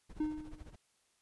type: noise with tremolo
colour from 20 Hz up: brown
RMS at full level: -47 dBFS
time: 0.09-0.76 s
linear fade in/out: 10 ms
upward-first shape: sine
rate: 14 Hz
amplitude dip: 85%
type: tone with exponential decay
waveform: triangle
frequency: 306.6 Hz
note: D#4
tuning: 25 cents flat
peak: -27 dBFS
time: 0.2-0.76 s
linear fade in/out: 5 ms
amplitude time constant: 120 ms
effects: white hiss -74 dBFS RMS until 1.21 s + resampled to 24000 Hz